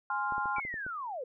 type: chord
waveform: sine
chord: F minor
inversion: first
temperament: equal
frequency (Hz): 830.6 / 1046.5 / 1396.9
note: Ab5 / C6 / F6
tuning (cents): 0 / 0 / 0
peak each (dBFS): -34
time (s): 0.1-0.6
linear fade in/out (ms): 2
type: clicks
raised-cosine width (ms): 2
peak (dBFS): -32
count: 7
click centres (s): 0.323 / 0.381 / 0.457 / 0.584 / 0.651 / 0.741 / 0.865
type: linear sweep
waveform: sine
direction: down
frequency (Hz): 2349 to 466.2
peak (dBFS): -35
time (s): 0.56-1.24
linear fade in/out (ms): 5
effects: none